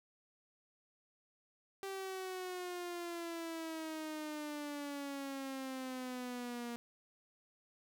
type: exponential sweep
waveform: sawtooth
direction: down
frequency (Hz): 390.8 to 236.1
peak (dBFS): -37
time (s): 1.83-6.76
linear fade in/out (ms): 0
effects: none